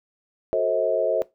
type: chord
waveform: sine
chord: F# diminished seventh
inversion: none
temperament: just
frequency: 370 / 444 / 532.8 / 639.4 Hz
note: F#4 / A4 / C5 / Eb5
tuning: 0 / +16 / +31 / +47 cents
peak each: -29 / -25 / -24 / -23 dBFS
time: 0.53-1.22 s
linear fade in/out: 0 ms
effects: noise-tail reverb RT60 0.2 s tail -19 dB re dry